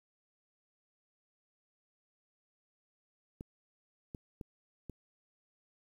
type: clicks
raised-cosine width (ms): 3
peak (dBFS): -30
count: 4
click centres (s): 3.409 / 4.148 / 4.412 / 4.897
effects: 10-bit